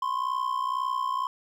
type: ring-modulated tone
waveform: triangle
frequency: 1046.5 Hz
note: C6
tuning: in tune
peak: -21 dBFS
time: 0.02-1.27 s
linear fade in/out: 2 ms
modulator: 31 Hz
effects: none